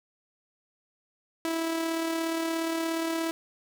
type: tone with amplitude modulation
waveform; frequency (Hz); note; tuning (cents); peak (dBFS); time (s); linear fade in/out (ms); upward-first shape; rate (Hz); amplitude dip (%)
sawtooth; 327.9; E4; -9; -22; 1.45-3.31; 0; sine; 37; 35
effects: none